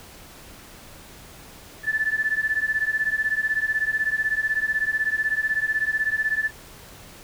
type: beating tone pair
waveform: sine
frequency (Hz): 1742 / 1758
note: A6 / A6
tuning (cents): -18 / -2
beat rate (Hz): 16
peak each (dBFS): -24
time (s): 1.83-6.51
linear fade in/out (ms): 50
effects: pink hiss -45 dBFS RMS until 7.23 s